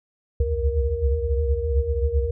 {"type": "tone cluster", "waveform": "sine", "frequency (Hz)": [64.6, 69, 71.9, 79.8, 469], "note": ["C2", "C#2", "D2", "D#2", "A#4"], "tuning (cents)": [-21, -7, -36, 44, 11], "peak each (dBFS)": -26, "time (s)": [0.4, 2.31], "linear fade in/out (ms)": 5, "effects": []}